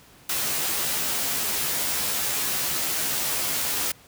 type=noise with comb filter; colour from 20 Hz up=white; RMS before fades=-26 dBFS; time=0.29-3.92 s; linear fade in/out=5 ms; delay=14 ms; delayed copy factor=+0.9; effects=pink hiss -52 dBFS RMS until 4.07 s + high-pass 60 Hz 12 dB/octave